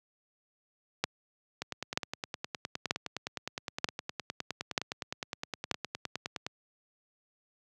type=two click trains; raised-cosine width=0.2 ms; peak=-17 / -9 dBFS; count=48 / 6; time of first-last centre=1.62-6.465 / 1.04-5.713 s; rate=9.7 / 1.07 Hz; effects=high-pass 100 Hz 12 dB/octave